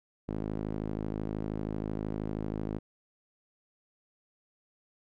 sawtooth tone with band-pass filter, 52.9 Hz, G#1, 33 cents sharp, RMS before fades -35 dBFS, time 0.28-2.79 s, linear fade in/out 10 ms, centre 280 Hz, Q 1.1, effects none

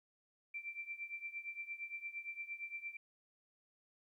sine tone with tremolo, 2349 Hz, D7, in tune, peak -39 dBFS, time 0.54-2.97 s, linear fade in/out 5 ms, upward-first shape triangle, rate 8.7 Hz, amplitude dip 90%, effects 13-bit

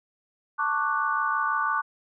sine chord, D major seventh, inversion second, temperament equal with one note detuned, 888.7 / 1108.7 / 1174.7 / 1480 Hz, A5 / C#6 / D6 / F#6, +17 / 0 / 0 / 0 cents, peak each -31 / -29 / -27 / -28 dBFS, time 0.58-1.82 s, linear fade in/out 20 ms, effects none

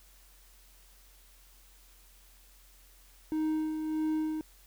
triangle tone with tremolo, 312 Hz, D#4, 5 cents sharp, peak -25 dBFS, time 3.32-4.41 s, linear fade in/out 0 ms, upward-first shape sine, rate 1.6 Hz, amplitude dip 45%, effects added 44 Hz sine -58 dBFS peak until 4.66 s + white hiss -61 dBFS RMS until 4.66 s

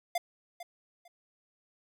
square tone with echo, 698.5 Hz, F5, in tune, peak -28 dBFS, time 0.15-0.18 s, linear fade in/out 5 ms, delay 450 ms, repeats 2, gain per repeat -13 dB, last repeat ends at 1.08 s, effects none

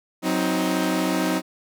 sawtooth chord, C diminished, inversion second, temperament equal with one note detuned, 185 / 261.6 / 314.4 Hz, Gb3 / C4 / Eb4, 0 / 0 / +18 cents, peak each -22 / -22 / -20 dBFS, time 0.22-1.42 s, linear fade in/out 50 ms, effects none

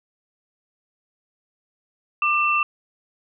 sine tone pair together, 1191.3 / 2686 Hz, D6 / E7, +24 / +32 cents, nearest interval octave + major second, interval 1408 cents, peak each -20 dBFS, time 2.22-2.63 s, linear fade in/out 2 ms, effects none

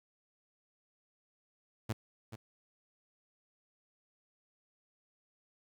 sawtooth tone with echo, 111.6 Hz, A2, 25 cents sharp, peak -28 dBFS, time 1.89-1.93 s, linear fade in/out 10 ms, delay 430 ms, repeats 1, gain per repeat -11 dB, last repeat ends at 2.36 s, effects 11-bit

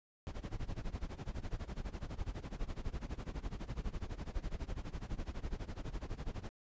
brown noise with tremolo, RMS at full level -38 dBFS, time 0.27-6.49 s, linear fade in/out 0 ms, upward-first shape sine, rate 12 Hz, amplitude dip 90%, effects resampled to 16000 Hz

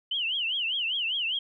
sine tone with vibrato, 2960 Hz, F#7, in tune, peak -26 dBFS, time 0.11-1.39 s, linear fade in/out 5 ms, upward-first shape triangle, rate 5 Hz, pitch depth 220 cents each way, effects none

